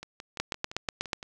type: two click trains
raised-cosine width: 0.2 ms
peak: -23 / -11 dBFS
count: 8 / 7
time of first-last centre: 0.03-1.229 / 0.4-1.132 s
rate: 5.84 / 8.2 Hz
effects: none